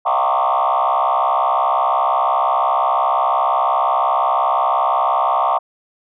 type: tone with frequency modulation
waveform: sine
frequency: 920 Hz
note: A#5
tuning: 23 cents flat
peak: -12 dBFS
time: 0.05-5.59 s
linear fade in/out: 20 ms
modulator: 65.7 Hz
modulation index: 4.1
effects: tanh soft clip ceiling -10 dBFS